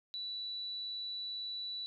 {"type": "tone", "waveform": "sine", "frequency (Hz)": 3951, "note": "B7", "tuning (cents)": 0, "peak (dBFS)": -38, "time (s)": [0.14, 1.86], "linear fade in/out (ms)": 0, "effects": []}